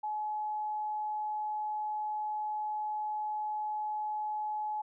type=tone; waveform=sine; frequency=850 Hz; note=G#5; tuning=40 cents sharp; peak=-32 dBFS; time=0.03-4.82 s; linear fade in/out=10 ms; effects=none